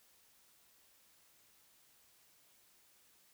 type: silence
effects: white hiss -68 dBFS RMS until 3.33 s